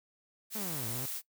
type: noise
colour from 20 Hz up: blue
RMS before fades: -38 dBFS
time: 0.5-1.22 s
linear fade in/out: 50 ms
type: linear two-way sweep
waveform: sawtooth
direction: down then up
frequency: 224 to 108.9 to 136.6 Hz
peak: -35 dBFS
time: 0.55-1.06 s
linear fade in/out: 5 ms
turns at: 0.87 s
effects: noise-tail reverb RT60 0.1 s tail -20 dB re dry